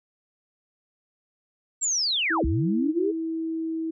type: linear two-way sweep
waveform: sine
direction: down then up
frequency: 7610 to 55 to 426.9 Hz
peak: -22 dBFS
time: 1.81-3.12 s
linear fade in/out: 20 ms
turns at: 2.45 s
type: tone with pitch glide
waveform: sine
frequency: 326.5 to 323.5 Hz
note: E4 to E4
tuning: -17 to -32 cents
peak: -26 dBFS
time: 2.3-3.91 s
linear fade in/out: 10 ms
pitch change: -15 cents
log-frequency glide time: 2.73-3.79 s
effects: none